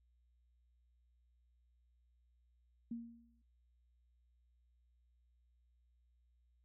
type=tone with exponential decay; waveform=sine; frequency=233.1 Hz; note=A#3; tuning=in tune; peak=-38 dBFS; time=2.91-3.42 s; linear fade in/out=5 ms; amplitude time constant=110 ms; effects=noise-tail reverb RT60 0.1 s tail -17 dB re dry + added 60 Hz sine -70 dBFS peak until 6.64 s